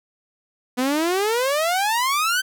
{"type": "exponential sweep", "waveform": "sawtooth", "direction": "up", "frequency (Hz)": [244, 1568], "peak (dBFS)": -15, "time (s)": [0.77, 2.42], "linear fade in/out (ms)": 20, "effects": []}